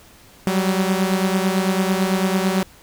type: beating tone pair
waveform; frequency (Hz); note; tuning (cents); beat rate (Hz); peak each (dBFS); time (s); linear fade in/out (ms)
sawtooth; 186.8 / 195.8; F#3 / G3; +17 / -2; 9; -15 / -18; 0.47-2.63; 0
effects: pink hiss -48 dBFS RMS until 2.82 s